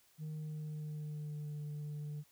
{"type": "tone with pitch glide", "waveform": "sine", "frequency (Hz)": [154.6, 148.56], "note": ["D#3", "D3"], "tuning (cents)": [-11, 20], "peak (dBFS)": -37, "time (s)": [0.18, 2.24], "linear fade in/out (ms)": 50, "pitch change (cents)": -69, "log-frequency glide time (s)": [0.31, 1.56], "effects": ["tanh soft clip ceiling -39 dBFS", "white hiss -69 dBFS RMS until 2.31 s"]}